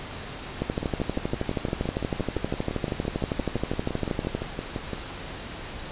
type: two click trains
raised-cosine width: 2 ms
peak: -16 / -12 dBFS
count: 25 / 48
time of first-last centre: 0.83-4.933 / 0.62-4.35 s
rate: 5.85 / 12.6 Hz
effects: pink hiss -37 dBFS RMS until 5.91 s + resampled to 8000 Hz